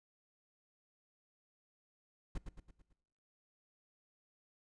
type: noise with echo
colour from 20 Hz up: brown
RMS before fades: -37 dBFS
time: 2.35-2.38 s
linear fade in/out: 5 ms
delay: 110 ms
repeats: 5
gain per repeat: -6 dB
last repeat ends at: 2.93 s
effects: noise-tail reverb RT60 1.0 s tail -22 dB re dry + resampled to 22050 Hz